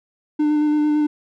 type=tone with vibrato; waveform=triangle; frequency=300 Hz; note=D4; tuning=37 cents sharp; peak=-13 dBFS; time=0.39-1.07 s; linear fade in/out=10 ms; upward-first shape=square; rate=8.9 Hz; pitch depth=11 cents each way; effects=none